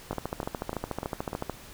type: two click trains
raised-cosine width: 1 ms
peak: -18 / -16 dBFS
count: 5 / 20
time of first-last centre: 0.13-1.331 / 0.11-1.497 s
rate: 3.33 / 13.7 Hz
effects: pink hiss -48 dBFS RMS until 1.73 s